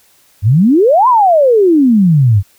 sine exponential two-way sweep, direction up then down, 92.5 to 1049 to 92.5 Hz, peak -5 dBFS, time 0.42-2.43 s, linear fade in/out 50 ms, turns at 1.08 s, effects white hiss -50 dBFS RMS until 2.58 s

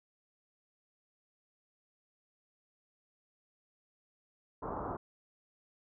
white low-pass noise, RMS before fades -39 dBFS, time 4.62-4.97 s, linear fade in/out 10 ms, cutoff 1200 Hz, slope 48 dB/octave, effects none

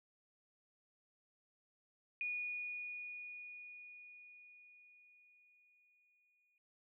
sine tone with exponential decay, 2455 Hz, D#7, 24 cents flat, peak -36 dBFS, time 2.21-6.58 s, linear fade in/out 1 ms, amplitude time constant 950 ms, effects noise-tail reverb RT60 0.3 s tail -26 dB re dry

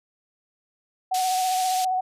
sine tone with vibrato, 744 Hz, F#5, 9 cents sharp, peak -21 dBFS, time 1.11-2.01 s, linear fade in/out 10 ms, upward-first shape sine, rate 15 Hz, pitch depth 24 cents each way
white band-pass noise, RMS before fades -32 dBFS, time 1.14-1.85 s, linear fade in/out 5 ms, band 2900 to 8200 Hz, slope 12 dB/octave
effects resampled to 32000 Hz

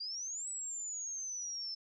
sine exponential two-way sweep, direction up then down, 4699 to 7930 to 5260 Hz, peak -38 dBFS, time 0-1.75 s, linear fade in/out 10 ms, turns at 0.49 s, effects none

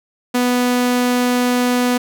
sawtooth tone, 246.9 Hz, B3, in tune, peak -10 dBFS, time 0.34-1.98 s, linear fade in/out 10 ms, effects none

